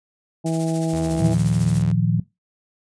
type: harmonic tone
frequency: 162.7 Hz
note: E3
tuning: 22 cents flat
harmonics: 1 / 2 / 3 / 4 / 5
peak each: -22 / -24 / -33 / -29 / -34 dBFS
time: 0.44-1.35 s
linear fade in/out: 20 ms
type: noise with tremolo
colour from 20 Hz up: blue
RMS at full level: -31 dBFS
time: 0.46-1.82 s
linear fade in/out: 0 ms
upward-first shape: triangle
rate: 14 Hz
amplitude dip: 70%
type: tone with vibrato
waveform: sawtooth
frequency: 77.6 Hz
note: D#2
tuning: 4 cents flat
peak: -26 dBFS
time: 0.93-1.92 s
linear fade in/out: 5 ms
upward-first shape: triangle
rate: 3.2 Hz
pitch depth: 130 cents each way
type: chord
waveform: sine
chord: Bb suspended fourth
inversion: none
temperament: equal with one note detuned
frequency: 114.41 / 155.56 / 174.61 Hz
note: Bb2 / Eb3 / F3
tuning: -32 / 0 / 0 cents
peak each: -21 / -21 / -20 dBFS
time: 1.2-2.2 s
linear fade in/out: 5 ms
effects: noise-tail reverb RT60 0.2 s tail -19 dB re dry + resampled to 22050 Hz